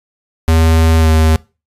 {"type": "tone with pitch glide", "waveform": "square", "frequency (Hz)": [81, 79.38], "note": ["E2", "D#2"], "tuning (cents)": [-30, 35], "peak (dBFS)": -8, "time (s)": [0.48, 1.36], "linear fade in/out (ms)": 0, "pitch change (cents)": -35, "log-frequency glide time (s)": [0.98, 1.09], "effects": ["noise-tail reverb RT60 0.3 s tail -23 dB re dry", "resampled to 32000 Hz"]}